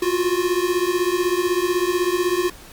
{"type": "beating tone pair", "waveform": "square", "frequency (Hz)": [349.2, 365.2], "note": ["F4", "F#4"], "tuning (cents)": [0, -23], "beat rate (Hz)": 16, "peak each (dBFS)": -22, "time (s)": [0.02, 2.5], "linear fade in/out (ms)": 5, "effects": ["pink hiss -43 dBFS RMS until 2.72 s", "Opus 48 kbps"]}